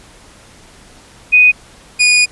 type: tone pair in turn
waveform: sine / sawtooth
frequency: 2489 / 2459 Hz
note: D#7 / D#7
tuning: 0 / -21 cents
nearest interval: unison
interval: 21 cents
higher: first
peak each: -4 dBFS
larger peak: neither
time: 1.32-1.52 / 1.99-2.26 s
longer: second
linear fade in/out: 20 ms
effects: pink hiss -42 dBFS RMS until 2.31 s + resampled to 24000 Hz